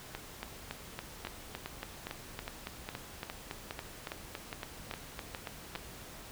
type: two click trains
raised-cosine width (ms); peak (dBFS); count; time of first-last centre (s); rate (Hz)
0.3; -22 / -22; 21 / 12; 0.15-5.752 / 1.25-5.758; 3.57 / 2.44
effects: pink hiss -49 dBFS RMS until 6.31 s